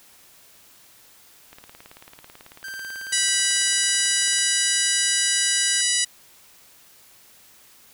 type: click train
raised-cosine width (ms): 0.3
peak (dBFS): -27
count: 53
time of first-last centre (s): 1.53-4.387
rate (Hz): 18.2
type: tone with pitch glide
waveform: 45% pulse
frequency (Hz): 1568 to 1592.6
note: G6 to G6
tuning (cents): 0 to +27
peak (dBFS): -32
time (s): 2.64-5.81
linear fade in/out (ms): 2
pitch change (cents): +27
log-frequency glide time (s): 3.03-4.79
type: harmonic tone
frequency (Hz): 979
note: B5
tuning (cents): -15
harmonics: 2 / 3 / 4 / 5 / 6 / 7 / 8 / 9 / 10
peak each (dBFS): -28 / -28 / -28 / -28 / -28 / -28 / -28 / -28 / -28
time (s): 3.12-6.05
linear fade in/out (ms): 10
effects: white hiss -52 dBFS RMS until 7.93 s